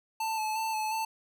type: tone with vibrato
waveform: square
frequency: 876 Hz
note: A5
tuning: 8 cents flat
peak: -30 dBFS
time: 0.2-1.05 s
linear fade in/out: 5 ms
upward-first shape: square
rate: 2.8 Hz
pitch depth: 22 cents each way
effects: none